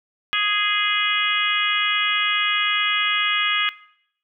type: harmonic tone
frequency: 415.3 Hz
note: G#4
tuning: in tune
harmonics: 3 / 4 / 5 / 6 / 7 / 8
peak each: -26 / -26 / -26 / -26 / -26 / -26 dBFS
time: 0.33-3.69 s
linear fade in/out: 0 ms
effects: noise-tail reverb RT60 0.7 s tail -19 dB re dry

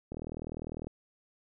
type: click train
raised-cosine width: 2 ms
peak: -26 dBFS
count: 31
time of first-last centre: 0.12-0.87 s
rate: 40 Hz
effects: none

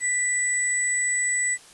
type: tone pair together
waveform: sine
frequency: 1975.5 / 7910 Hz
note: B6 / B8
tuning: 0 / +2 cents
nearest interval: 2 octaves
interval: 2402 cents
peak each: -24 dBFS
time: 0-1.58 s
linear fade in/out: 50 ms
effects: white hiss -49 dBFS RMS until 1.73 s + resampled to 24000 Hz

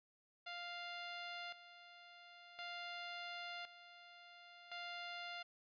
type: tone with tremolo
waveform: 10% pulse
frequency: 698.5 Hz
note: F5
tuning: in tune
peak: -37 dBFS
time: 0.46-5.43 s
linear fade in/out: 10 ms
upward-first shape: square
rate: 0.47 Hz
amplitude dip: 75%
effects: resampled to 11025 Hz

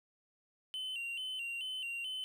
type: tone with vibrato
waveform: triangle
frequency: 2900 Hz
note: F#7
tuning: 35 cents flat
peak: -36 dBFS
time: 0.74-2.24 s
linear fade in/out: 0 ms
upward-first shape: square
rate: 2.3 Hz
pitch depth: 84 cents each way
effects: none

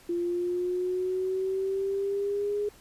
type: exponential sweep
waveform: sine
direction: up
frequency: 344.3 to 415.3 Hz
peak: -26 dBFS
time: 0.09-2.69 s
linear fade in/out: 5 ms
effects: pink hiss -55 dBFS RMS until 2.8 s + resampled to 32000 Hz

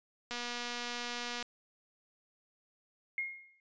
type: click train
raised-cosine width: 0.2 ms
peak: -22 dBFS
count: 270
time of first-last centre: 0.31-1.426 s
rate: 241 Hz
type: tone with exponential decay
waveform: sine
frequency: 2144 Hz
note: C7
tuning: 42 cents sharp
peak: -30 dBFS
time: 3.18-3.6 s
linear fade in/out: 1 ms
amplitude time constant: 91 ms
effects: resampled to 16000 Hz

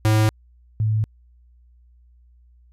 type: tone pair in turn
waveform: square / sine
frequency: 108.5 / 108.5 Hz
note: A2 / A2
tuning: -24 / -24 cents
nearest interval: unison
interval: 0 cents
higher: neither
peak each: -15 / -17 dBFS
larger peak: first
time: 0.05-0.29 / 0.8-1.04 s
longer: neither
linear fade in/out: 0 ms
effects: added 60 Hz sine -50 dBFS peak until 2.72 s + resampled to 32000 Hz

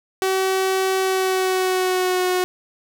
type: tone with pitch glide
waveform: sawtooth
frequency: 380 to 365.2 Hz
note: F#4 to F#4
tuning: +46 to -23 cents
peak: -14 dBFS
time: 0.22-2.44 s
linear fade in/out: 0 ms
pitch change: -69 cents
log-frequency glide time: 0.99-2.26 s
effects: none

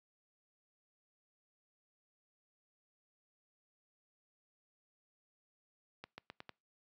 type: accelerating click train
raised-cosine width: 0.3 ms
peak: -30 dBFS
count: 5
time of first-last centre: 6.04-6.493 s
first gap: 140 ms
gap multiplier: 0.86
effects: noise-tail reverb RT60 0.3 s tail -26 dB re dry + high-pass 100 Hz 12 dB/octave

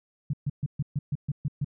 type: tone bursts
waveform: sine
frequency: 143 Hz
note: D3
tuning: 46 cents flat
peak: -24 dBFS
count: 9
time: 0.3-1.646 s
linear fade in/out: 5 ms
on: 34 ms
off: 130 ms
effects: none

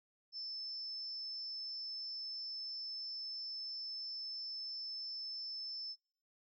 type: tone with amplitude modulation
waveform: sine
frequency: 5274 Hz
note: E8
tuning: in tune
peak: -40 dBFS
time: 0.32-5.96 s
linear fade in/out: 50 ms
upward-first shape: sine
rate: 249 Hz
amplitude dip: 30%
effects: noise-tail reverb RT60 0.5 s tail -25 dB re dry

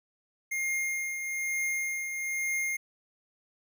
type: tone with tremolo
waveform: square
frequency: 2126 Hz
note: C7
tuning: 27 cents sharp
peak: -28 dBFS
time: 0.51-2.77 s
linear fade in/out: 10 ms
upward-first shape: triangle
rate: 1.1 Hz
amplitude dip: 50%
effects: none

